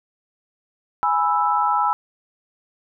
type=chord; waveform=sine; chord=E major; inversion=first; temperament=equal; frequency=830.6 / 987.8 / 1318.5 Hz; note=G#5 / B5 / E6; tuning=0 / 0 / 0 cents; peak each=-21 dBFS; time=1.03-1.93 s; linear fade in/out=0 ms; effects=none